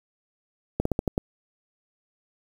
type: slowing click train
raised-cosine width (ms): 2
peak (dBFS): -10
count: 6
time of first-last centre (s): 0.8-1.179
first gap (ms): 54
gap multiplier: 1.17
effects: 7-bit